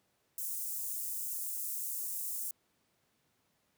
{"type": "high-pass noise", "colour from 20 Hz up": "white", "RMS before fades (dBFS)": -38, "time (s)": [0.38, 2.51], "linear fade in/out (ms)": 2, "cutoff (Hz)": 7500, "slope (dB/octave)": 24, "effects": ["pink hiss -75 dBFS RMS until 3.77 s", "high-pass 100 Hz 12 dB/octave"]}